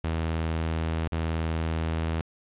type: tone with dropouts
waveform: sawtooth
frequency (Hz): 81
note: E2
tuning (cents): -30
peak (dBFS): -22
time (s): 0.04-2.21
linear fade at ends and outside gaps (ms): 0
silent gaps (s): 1.077-1.122
effects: resampled to 8000 Hz + 9-bit